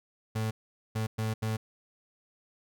35% pulse tone bursts at uneven times, 110 Hz, A2, in tune, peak -27 dBFS, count 4, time 0.35-0.51 / 0.95-1.07 / 1.18-1.34 / 1.42-1.57 s, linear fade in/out 10 ms, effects none

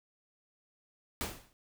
pink noise with exponential decay, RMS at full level -32 dBFS, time 1.21-1.53 s, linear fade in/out 0 ms, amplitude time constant 69 ms, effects none

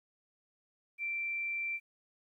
sine tone, 2349 Hz, D7, in tune, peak -33 dBFS, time 0.98-1.8 s, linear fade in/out 50 ms, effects 12-bit

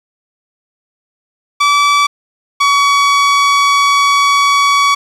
sawtooth tone pair in turn, 1152 / 1130.9 Hz, D6 / C#6, -34 / +34 cents, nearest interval unison, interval 32 cents, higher first, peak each -4 dBFS, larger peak neither, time 1.6-2.07 / 2.6-4.95 s, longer second, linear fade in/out 10 ms, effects low-pass 6000 Hz 12 dB/octave + 7-bit

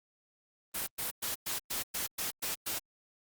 white noise bursts, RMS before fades -35 dBFS, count 9, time 0.74-2.79 s, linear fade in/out 10 ms, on 130 ms, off 110 ms, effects Opus 32 kbps

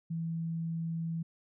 sine tone, 164.81 Hz, E3, in tune, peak -32 dBFS, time 0.1-1.23 s, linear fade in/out 10 ms, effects none

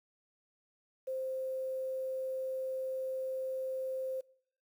sine tone with quantisation, 523.3 Hz, C5, in tune, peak -34 dBFS, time 1.07-4.21 s, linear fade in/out 10 ms, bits 10, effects noise-tail reverb RT60 0.6 s tail -23 dB re dry

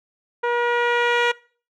10% pulse tone with low-pass filter sweep, 478.7 Hz, A#4, 46 cents sharp, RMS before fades -20 dBFS, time 0.43-1.32 s, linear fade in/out 10 ms, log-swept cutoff 1200 to 3500 Hz, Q 0.72, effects noise-tail reverb RT60 0.4 s tail -22 dB re dry

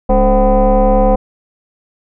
sine tone with frequency modulation, 277.2 Hz, C#4, in tune, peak -6 dBFS, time 0.09-1.16 s, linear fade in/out 10 ms, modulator 242 Hz, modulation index 2.1, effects tanh soft clip ceiling -2 dBFS

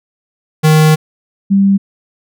square / sine tone pair in turn, 155.56 / 196.79 Hz, D#3 / G3, 0 / +7 cents, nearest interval major third, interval 407 cents, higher second, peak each -6 dBFS, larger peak neither, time 0.63-0.96 / 1.5-1.78 s, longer first, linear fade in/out 20 ms, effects none

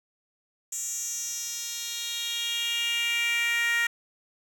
10% pulse tone with high-pass filter sweep, 468.8 Hz, A#4, 10 cents sharp, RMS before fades -29 dBFS, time 0.72-3.87 s, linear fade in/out 5 ms, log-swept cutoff 7300 to 1800 Hz, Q 3.6, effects none

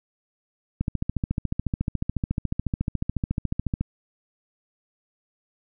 click train, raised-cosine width 5 ms, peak -12 dBFS, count 43, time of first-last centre 0.81-3.81 s, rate 14 Hz, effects none

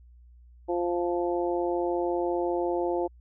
harmonic tone, 174.6 Hz, F3, in tune, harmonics 2 / 3 / 4 / 5, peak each -27 / -31 / -33 / -35 dBFS, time 0.68-3.08 s, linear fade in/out 20 ms, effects added 60 Hz sine -50 dBFS peak until 3.2 s

